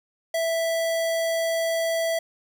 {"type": "tone", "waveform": "square", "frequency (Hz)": 659.3, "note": "E5", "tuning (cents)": 0, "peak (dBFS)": -23, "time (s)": [0.34, 2.19], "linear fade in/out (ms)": 5, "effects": []}